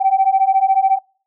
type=beating tone pair; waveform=sine; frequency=764 / 778 Hz; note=G5 / G5; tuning=-45 / -13 cents; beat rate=14 Hz; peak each=-14 / -13 dBFS; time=0-0.99 s; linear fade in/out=20 ms; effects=noise-tail reverb RT60 0.4 s tail -25 dB re dry + tanh soft clip ceiling -5 dBFS